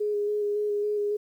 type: tone with vibrato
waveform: sine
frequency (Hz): 415.3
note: G#4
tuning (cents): 0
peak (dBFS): -24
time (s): 0-1.17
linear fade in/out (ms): 10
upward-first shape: square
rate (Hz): 3.6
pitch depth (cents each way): 14
effects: 10-bit